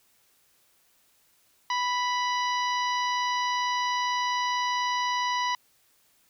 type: harmonic tone with a mistuned harmonic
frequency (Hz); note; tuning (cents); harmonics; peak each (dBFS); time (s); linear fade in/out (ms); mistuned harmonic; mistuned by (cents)
987.8; B5; 0; 1 / 2 / 3 / 4 / 5 / 6; -26 / -32 / -36 / -38 / -40 / -42; 1.7-5.55; 2; 6; -41
effects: white hiss -65 dBFS RMS until 6.29 s